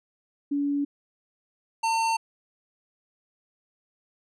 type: tone pair in turn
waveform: sine / square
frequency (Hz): 285.1 / 903.4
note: C#4 / A5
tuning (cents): +49 / +45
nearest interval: octave + minor sixth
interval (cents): 1996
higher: second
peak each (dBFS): -23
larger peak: neither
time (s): 0.51-0.85 / 1.83-2.17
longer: neither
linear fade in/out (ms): 10
effects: resampled to 22050 Hz